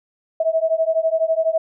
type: beating tone pair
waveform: sine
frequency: 641 / 653 Hz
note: E5 / E5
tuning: -49 / -17 cents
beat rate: 12 Hz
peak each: -19 dBFS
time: 0.4-1.58 s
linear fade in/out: 5 ms
effects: none